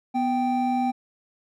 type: tone pair together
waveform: triangle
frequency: 247.6 / 783 Hz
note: B3 / G5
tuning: +5 / -2 cents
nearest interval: octave + minor sixth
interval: 1993 cents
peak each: -22 dBFS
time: 0.14-0.92 s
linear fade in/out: 20 ms
effects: none